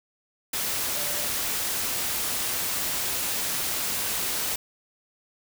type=tone in noise; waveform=sine; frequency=587.3 Hz; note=D5; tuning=in tune; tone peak=-39 dBFS; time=0.96-1.27 s; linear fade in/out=5 ms; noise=white; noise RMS=-28 dBFS; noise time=0.53-4.56 s; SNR=-14 dB; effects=none